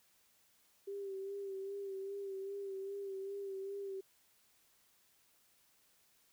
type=tone with vibrato; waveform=sine; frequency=392.8 Hz; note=G4; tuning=4 cents sharp; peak=-40 dBFS; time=0.87-4.01 s; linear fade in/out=10 ms; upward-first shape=sine; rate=2.5 Hz; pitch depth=37 cents each way; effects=white hiss -71 dBFS RMS until 6.32 s